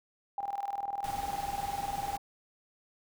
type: tone with tremolo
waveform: sine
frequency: 801 Hz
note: G5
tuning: 37 cents sharp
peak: -30 dBFS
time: 0.38-2.18 s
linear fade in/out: 2 ms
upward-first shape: square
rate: 20 Hz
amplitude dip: 75%
type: noise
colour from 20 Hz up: pink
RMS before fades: -43 dBFS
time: 1.04-2.17 s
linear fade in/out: 2 ms
effects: none